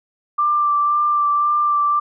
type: tone with vibrato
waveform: sine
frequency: 1180 Hz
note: D6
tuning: 8 cents sharp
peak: -14 dBFS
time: 0.38-2 s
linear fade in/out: 10 ms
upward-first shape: sine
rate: 1.9 Hz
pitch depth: 15 cents each way
effects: none